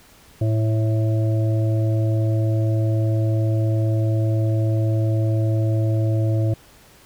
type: harmonic tone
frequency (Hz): 110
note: A2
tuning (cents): 0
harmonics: 1 / 3 / 5 / 6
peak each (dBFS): -17 / -27 / -31 / -33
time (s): 0.41-6.54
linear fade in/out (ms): 5
effects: pink hiss -50 dBFS RMS until 7.05 s